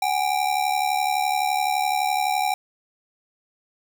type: ring-modulated tone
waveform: square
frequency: 784 Hz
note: G5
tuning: in tune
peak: -18 dBFS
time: 0.02-2.54 s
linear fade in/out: 0 ms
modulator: 35.9 Hz
effects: none